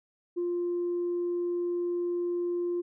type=tone; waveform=sine; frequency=350 Hz; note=F4; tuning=4 cents sharp; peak=-26 dBFS; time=0.36-2.82 s; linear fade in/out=20 ms; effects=tanh soft clip ceiling -24 dBFS